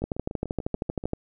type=two click trains; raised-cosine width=2 ms; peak=-13 / -21 dBFS; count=15 / 8; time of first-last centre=0.04-1.134 / 0.02-1.039 s; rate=12.8 / 6.87 Hz; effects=none